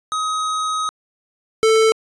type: tone pair in turn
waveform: square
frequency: 1263 / 442.3 Hz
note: D#6 / A4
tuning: +26 / +9 cents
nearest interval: octave + tritone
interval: 1817 cents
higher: first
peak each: -20 / -12 dBFS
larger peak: second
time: 0.12-0.89 / 1.63-1.92 s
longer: first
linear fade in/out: 0 ms
effects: resampled to 22050 Hz